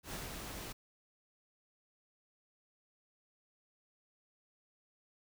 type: noise with ADSR envelope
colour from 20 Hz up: pink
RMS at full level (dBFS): -42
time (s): 0.03-0.73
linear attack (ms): 96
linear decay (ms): 160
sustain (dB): -3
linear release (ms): 14
effects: none